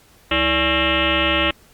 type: tone with frequency modulation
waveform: sine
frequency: 1600 Hz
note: G6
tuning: 35 cents sharp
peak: -15 dBFS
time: 0.31-1.51 s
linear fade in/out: 5 ms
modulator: 255 Hz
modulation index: 5.9
effects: pink hiss -52 dBFS RMS until 1.73 s + Opus 48 kbps